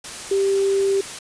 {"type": "tone in noise", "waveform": "sine", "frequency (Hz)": 392, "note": "G4", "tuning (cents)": 0, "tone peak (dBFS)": -16, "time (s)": [0.31, 1.01], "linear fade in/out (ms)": 5, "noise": "white", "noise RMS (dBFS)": -33, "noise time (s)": [0.04, 1.19], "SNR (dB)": 14, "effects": ["resampled to 22050 Hz"]}